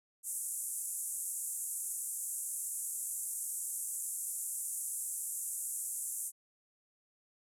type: band-pass noise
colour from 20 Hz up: pink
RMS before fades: -39 dBFS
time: 0.23-6.32 s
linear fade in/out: 50 ms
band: 7500 to 12000 Hz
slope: 48 dB/octave
effects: none